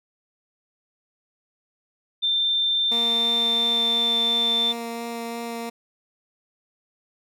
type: tone with pitch glide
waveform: sine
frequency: 3577 to 3552 Hz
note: A7 to A7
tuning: +28 to +16 cents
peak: -19 dBFS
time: 2.22-4.73 s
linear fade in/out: 20 ms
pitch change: -12 cents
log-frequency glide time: 3.36-4.09 s
type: tone with vibrato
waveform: 15% pulse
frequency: 233.1 Hz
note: A#3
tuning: in tune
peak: -23 dBFS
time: 2.91-5.7 s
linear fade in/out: 10 ms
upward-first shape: sine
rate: 2.9 Hz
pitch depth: 8 cents each way
effects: none